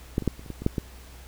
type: clicks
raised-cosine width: 3 ms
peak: -10 / -20 / -9 / -30 / -30 / -21 / -22 / -8 / -13 dBFS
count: 9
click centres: 0.181 / 0.223 / 0.277 / 0.394 / 0.462 / 0.503 / 0.62 / 0.664 / 0.782 s
effects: added 62 Hz sine -45 dBFS peak until 1.27 s + pink hiss -50 dBFS RMS until 1.27 s